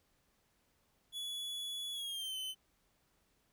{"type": "tone with pitch glide", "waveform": "45% pulse", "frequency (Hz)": [3401, 3047], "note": ["G#7", "G7"], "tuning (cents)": [40, -50], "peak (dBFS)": -39, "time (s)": [1.12, 2.55], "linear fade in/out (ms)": 50, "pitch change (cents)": -190, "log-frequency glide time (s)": [1.92, 2.37], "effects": ["pink hiss -75 dBFS RMS until 3.52 s"]}